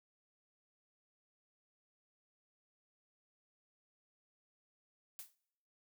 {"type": "noise with exponential decay", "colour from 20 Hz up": "blue", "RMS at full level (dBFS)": -44, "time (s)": [5.19, 5.35], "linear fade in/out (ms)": 1, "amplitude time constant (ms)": 34, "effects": ["noise-tail reverb RT60 0.8 s tail -24 dB re dry"]}